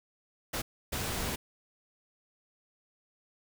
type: noise bursts at uneven times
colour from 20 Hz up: pink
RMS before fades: -34 dBFS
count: 2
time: 0.53-0.62 / 0.92-1.36 s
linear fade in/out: 10 ms
effects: none